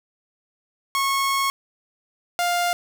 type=tone pair in turn; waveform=sawtooth; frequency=1095 / 701.5 Hz; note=C#6 / F5; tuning=-22 / +8 cents; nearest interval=minor sixth; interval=770 cents; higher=first; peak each=-16 dBFS; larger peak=neither; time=0.95-1.5 / 2.39-2.73 s; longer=first; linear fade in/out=0 ms; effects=none